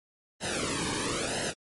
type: noise with flanger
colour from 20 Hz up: pink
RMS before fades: -31 dBFS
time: 0.4-1.54 s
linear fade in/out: 50 ms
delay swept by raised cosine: 0.86 to 1.5 ms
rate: 1 Hz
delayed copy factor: -1
effects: MP3 48 kbps